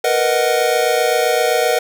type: chord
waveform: square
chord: B major seventh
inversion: third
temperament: equal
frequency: 466.2 / 493.9 / 622.3 / 740 Hz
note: A#4 / B4 / D#5 / F#5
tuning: 0 / 0 / 0 / 0 cents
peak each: -20 dBFS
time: 0.04-1.79 s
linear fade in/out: 5 ms
effects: none